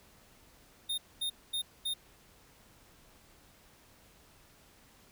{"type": "tone bursts", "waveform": "square", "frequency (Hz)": 3670, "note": "A#7", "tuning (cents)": -28, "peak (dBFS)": -32, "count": 4, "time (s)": [0.89, 1.94], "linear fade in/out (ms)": 10, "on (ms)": 90, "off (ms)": 230, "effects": ["pink hiss -61 dBFS RMS until 5.11 s"]}